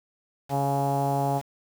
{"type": "tone with low-pass filter", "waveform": "sawtooth", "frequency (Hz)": 139.4, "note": "C#3", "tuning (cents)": 10, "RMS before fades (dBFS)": -25, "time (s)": [0.49, 1.42], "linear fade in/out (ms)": 50, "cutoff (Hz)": 780, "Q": 9.7, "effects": ["7-bit"]}